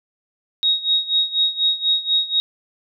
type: tone with tremolo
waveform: sine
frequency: 3770 Hz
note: A#7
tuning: 19 cents sharp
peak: -13 dBFS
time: 0.63-2.4 s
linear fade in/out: 0 ms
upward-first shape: sine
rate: 4.1 Hz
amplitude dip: 85%
effects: none